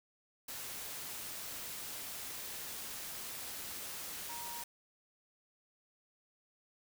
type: tone in noise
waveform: sine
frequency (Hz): 943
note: A#5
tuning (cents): +20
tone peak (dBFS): -46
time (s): 4.29-4.63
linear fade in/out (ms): 5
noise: white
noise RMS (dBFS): -44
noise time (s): 0.48-4.64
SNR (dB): -5
effects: none